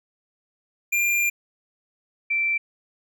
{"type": "tone pair in turn", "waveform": ["square", "sine"], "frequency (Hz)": [2393, 2341], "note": ["D7", "D7"], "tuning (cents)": [32, -6], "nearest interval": "unison", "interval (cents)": 38, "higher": "first", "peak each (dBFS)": -20, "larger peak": "neither", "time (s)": [[0.92, 1.3], [2.3, 2.58]], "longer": "first", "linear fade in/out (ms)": 10, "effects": []}